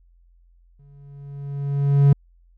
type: tone with exponential growth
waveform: triangle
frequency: 140.9 Hz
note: C#3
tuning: 29 cents sharp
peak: -7 dBFS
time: 0.79-2.13 s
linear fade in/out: 5 ms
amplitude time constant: 290 ms
effects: added 43 Hz sine -52 dBFS peak until 2.57 s